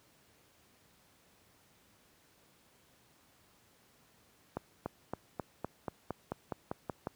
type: accelerating click train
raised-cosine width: 1 ms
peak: -21 dBFS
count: 12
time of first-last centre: 4.57-7.071 s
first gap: 290 ms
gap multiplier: 0.95
effects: pink hiss -66 dBFS RMS until 7.15 s + high-pass 80 Hz 12 dB/octave